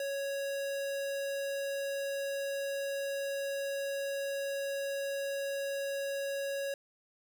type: tone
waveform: square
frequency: 554.4 Hz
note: C#5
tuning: in tune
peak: -34 dBFS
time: 0-6.74 s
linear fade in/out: 2 ms
effects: none